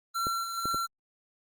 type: tone with tremolo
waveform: square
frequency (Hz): 1359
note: F6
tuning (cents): -48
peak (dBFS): -28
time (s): 0.14-0.87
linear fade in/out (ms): 20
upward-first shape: triangle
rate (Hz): 2.2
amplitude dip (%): 35
type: clicks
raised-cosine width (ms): 2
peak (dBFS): -23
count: 3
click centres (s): 0.269 / 0.656 / 0.745
effects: Opus 24 kbps